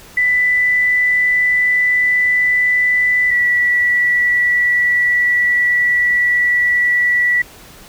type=tone pair in turn; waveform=sine; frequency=1988 / 1951.6 Hz; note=B6 / B6; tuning=+11 / -21 cents; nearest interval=unison; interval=32 cents; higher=first; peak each=-11 dBFS; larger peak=neither; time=0.17-3.31 / 3.31-7.42 s; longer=second; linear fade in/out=5 ms; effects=pink hiss -40 dBFS RMS until 7.88 s